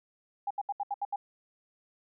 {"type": "tone bursts", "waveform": "sine", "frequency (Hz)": 809, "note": "G#5", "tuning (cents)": -46, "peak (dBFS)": -29, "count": 7, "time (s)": [0.47, 1.16], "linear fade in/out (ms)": 5, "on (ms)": 36, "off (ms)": 73, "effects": []}